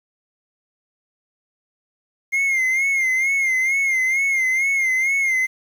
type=tone with vibrato; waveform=triangle; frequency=2121 Hz; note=C7; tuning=23 cents sharp; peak=-15 dBFS; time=2.32-5.47 s; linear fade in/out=20 ms; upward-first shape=sine; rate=2.2 Hz; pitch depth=69 cents each way; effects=8-bit